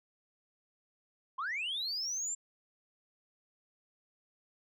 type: linear sweep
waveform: sine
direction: up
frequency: 987.8 to 7459 Hz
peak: -32 dBFS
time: 1.38-2.35 s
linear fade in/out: 10 ms
effects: tanh soft clip ceiling -31 dBFS